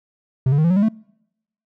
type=tone with pitch steps; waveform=triangle; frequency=130.81 / 142.65 / 155.56 / 169.64 / 184.99 / 201.7 / 220 Hz; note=C3 / C#3 / D#3 / E3 / F#3 / G3 / A3; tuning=0 / +50 / 0 / +50 / 0 / +50 / 0 cents; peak=-11 dBFS; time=0.46-0.887 s; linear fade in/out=5 ms; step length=61 ms; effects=noise-tail reverb RT60 0.8 s tail -26 dB re dry